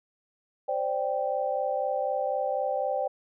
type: chord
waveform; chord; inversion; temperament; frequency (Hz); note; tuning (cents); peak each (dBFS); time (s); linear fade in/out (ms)
sine; C suspended second; none; equal; 523.3 / 587.3 / 784; C5 / D5 / G5; 0 / 0 / 0; -30; 0.68-3.08; 10
effects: none